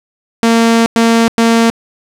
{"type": "tone bursts at uneven times", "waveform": "sawtooth", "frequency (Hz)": 229.4, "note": "A#3", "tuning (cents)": -28, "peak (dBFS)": -3, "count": 3, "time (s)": [[0.43, 0.86], [0.96, 1.28], [1.38, 1.7]], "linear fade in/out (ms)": 0, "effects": ["low-pass 9000 Hz 12 dB/octave", "7-bit"]}